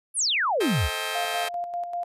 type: exponential sweep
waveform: sine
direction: down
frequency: 11450 to 55 Hz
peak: -21 dBFS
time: 0.14-0.9 s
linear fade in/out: 50 ms
type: chord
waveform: 10% pulse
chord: A half-diminished seventh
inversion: none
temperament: just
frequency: 440 / 528 / 633.6 / 792 Hz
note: A4 / C5 / Eb5 / G5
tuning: 0 / +16 / +31 / +18 cents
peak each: -26 / -27 / -24 / -27 dBFS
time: 0.6-1.49 s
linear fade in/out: 10 ms
type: tone with tremolo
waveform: sine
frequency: 699 Hz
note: F5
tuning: 1 cent sharp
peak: -26 dBFS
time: 1.15-2.04 s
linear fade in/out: 2 ms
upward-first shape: square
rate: 5.1 Hz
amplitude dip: 50%
effects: resampled to 32000 Hz